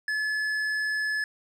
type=tone with tanh clipping; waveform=sine; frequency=1718 Hz; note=A6; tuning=42 cents flat; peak=-27 dBFS; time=0.08-1.24 s; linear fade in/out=2 ms; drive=9 dB; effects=none